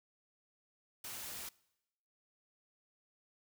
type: noise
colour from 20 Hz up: white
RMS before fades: -45 dBFS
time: 1.04-1.49 s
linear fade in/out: 5 ms
effects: noise-tail reverb RT60 0.9 s tail -23 dB re dry